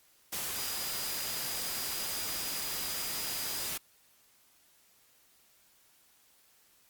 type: tone in noise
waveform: sine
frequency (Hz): 4913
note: D#8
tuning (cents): -23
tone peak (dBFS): -42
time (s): 0.56-3.69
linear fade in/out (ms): 10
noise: white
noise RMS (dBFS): -36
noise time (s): 0.32-3.78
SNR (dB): -9
effects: white hiss -65 dBFS RMS until 6.89 s + Opus 48 kbps